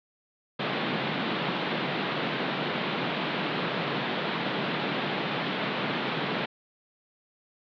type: band-pass noise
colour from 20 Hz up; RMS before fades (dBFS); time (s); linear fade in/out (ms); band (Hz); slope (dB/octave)
pink; -30; 0.59-6.46; 10; 140 to 3900; 48
effects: none